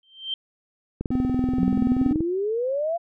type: tone with exponential growth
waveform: sine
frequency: 3136 Hz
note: G7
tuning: in tune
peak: -22 dBFS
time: 0.03-0.34 s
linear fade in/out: 2 ms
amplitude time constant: 66 ms
type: click train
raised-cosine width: 3 ms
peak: -14 dBFS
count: 26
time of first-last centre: 1.01-2.206 s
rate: 20.9 Hz
type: tone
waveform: triangle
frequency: 255.2 Hz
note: C4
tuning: 43 cents flat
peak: -19 dBFS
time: 1.11-2.13 s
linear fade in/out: 5 ms
type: exponential sweep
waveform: sine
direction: up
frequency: 174.61 to 698.5 Hz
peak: -22 dBFS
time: 1.58-2.98 s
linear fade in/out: 20 ms
effects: none